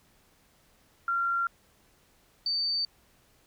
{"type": "tone pair in turn", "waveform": "sine", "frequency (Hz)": [1378, 4584], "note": ["F6", "D8"], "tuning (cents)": [-24, -43], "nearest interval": "octave + major sixth", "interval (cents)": 2081, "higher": "second", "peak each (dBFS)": [-25, -26], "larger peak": "first", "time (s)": [[1.08, 1.47], [2.46, 2.85]], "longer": "neither", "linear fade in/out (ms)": 2, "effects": ["pink hiss -64 dBFS RMS until 3.46 s"]}